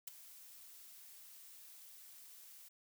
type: noise with ADSR envelope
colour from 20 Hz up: blue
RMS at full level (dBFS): -43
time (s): 0.07-2.69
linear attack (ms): 7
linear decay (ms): 14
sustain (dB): -14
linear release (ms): 14
effects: none